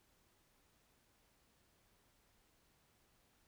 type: silence
effects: pink hiss -74 dBFS RMS until 3.47 s